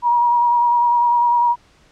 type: tone with vibrato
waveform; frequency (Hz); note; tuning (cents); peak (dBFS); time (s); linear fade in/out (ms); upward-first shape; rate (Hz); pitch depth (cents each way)
sine; 956; A#5; +43; -12; 0.02-1.56; 50; triangle; 10; 28
effects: pink hiss -53 dBFS RMS until 1.91 s + low-pass 6000 Hz 12 dB/octave